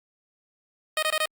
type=tone bursts; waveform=10% pulse; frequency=622 Hz; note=D#5; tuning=1 cent flat; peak=-14 dBFS; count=4; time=0.97-1.257 s; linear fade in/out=2 ms; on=56 ms; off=21 ms; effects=Opus 48 kbps